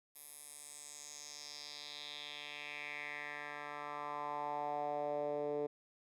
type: tone with band-pass filter sweep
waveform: 10% pulse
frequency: 146.83 Hz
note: D3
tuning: in tune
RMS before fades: -43 dBFS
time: 0.15-5.67 s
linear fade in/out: 10 ms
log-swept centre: 12000 to 440 Hz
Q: 3.4
effects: none